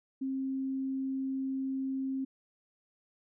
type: tone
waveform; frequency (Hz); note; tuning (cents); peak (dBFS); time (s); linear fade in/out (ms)
sine; 266.6; C4; +33; -31; 0.21-2.25; 10
effects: none